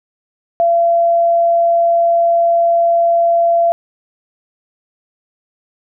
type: tone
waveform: sine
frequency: 680 Hz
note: F5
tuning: 46 cents flat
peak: -9 dBFS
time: 0.6-3.72 s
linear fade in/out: 0 ms
effects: none